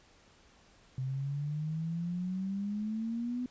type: exponential sweep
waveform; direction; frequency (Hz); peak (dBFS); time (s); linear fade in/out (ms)
sine; up; 128.8 to 251.6; -32; 0.98-3.46; 2
effects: pink hiss -62 dBFS RMS until 3.5 s + resampled to 16000 Hz